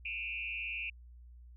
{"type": "tone with frequency modulation", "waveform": "sine", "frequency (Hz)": 2550, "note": "D#7", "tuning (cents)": 42, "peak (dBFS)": -36, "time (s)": [0.05, 0.9], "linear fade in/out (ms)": 5, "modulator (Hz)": 118, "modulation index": 1.8, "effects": ["added 60 Hz sine -51 dBFS peak until 1.56 s"]}